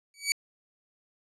15% pulse tone with exponential growth, 2273 Hz, C#7, 43 cents sharp, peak -13 dBFS, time 0.14-0.32 s, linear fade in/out 1 ms, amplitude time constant 37 ms, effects low-pass 11000 Hz 12 dB/octave

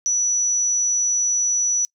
sine tone, 5910 Hz, F#8, 3 cents flat, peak -17 dBFS, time 0.06-1.85 s, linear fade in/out 0 ms, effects noise-tail reverb RT60 0.1 s tail -25 dB re dry

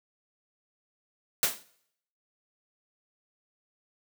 white noise with exponential decay, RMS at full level -21 dBFS, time 1.43-1.63 s, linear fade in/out 1 ms, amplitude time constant 43 ms, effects noise-tail reverb RT60 0.7 s tail -20 dB re dry + high-pass 150 Hz 12 dB/octave

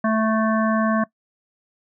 harmonic tone, 220 Hz, A3, in tune, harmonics 1 / 3 / 5 / 7 / 8, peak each -19 / -23 / -25 / -30 / -32 dBFS, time 0.04-1.04 s, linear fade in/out 5 ms, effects noise-tail reverb RT60 0.1 s tail -21 dB re dry

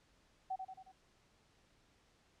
sine tone with echo, 758 Hz, F#5, 42 cents sharp, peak -36 dBFS, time 0.5-0.56 s, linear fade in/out 10 ms, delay 90 ms, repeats 4, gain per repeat -5 dB, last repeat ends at 0.92 s, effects pink hiss -71 dBFS RMS until 2.4 s + low-pass 7000 Hz 12 dB/octave

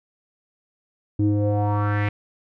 square tone with low-pass filter sweep, 103.4 Hz, G#2, 7 cents flat, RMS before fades -21 dBFS, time 1.19-2.09 s, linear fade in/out 5 ms, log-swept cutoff 270 to 2300 Hz, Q 3.9, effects none

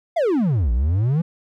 triangle exponential two-way sweep, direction down then up, 727 to 55 to 174.4 Hz, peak -14 dBFS, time 0.16-1.22 s, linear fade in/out 10 ms, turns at 0.72 s, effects none

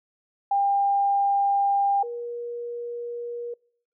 sine tone pair in turn, 799 / 476.4 Hz, G5 / A#4, +33 / +38 cents, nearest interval major sixth, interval 895 cents, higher first, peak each -19 / -30 dBFS, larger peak first, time 0.51-2.03 / 2.03-3.54 s, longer first, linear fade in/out 5 ms, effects noise-tail reverb RT60 0.6 s tail -26 dB re dry

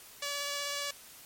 5% pulse tone with vibrato, 572 Hz, D5, 46 cents flat, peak -22 dBFS, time 0.22-0.91 s, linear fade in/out 5 ms, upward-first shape sine, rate 16 Hz, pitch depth 10 cents each way, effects white hiss -52 dBFS RMS until 1.25 s + MP3 64 kbps

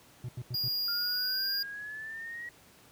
triangle tone bursts, 123.47 Hz, B2, in tune, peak -32 dBFS, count 4, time 0.24-0.68 s, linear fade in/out 0 ms, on 44 ms, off 88 ms
square tone, 4845 Hz, D#8, 47 cents flat, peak -30 dBFS, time 0.54-1.63 s, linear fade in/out 5 ms
sine exponential sweep, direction up, 1396.9 to 1917 Hz, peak -38 dBFS, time 0.88-2.49 s, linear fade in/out 2 ms
effects pink hiss -58 dBFS RMS until 2.91 s + high-pass 80 Hz 12 dB/octave

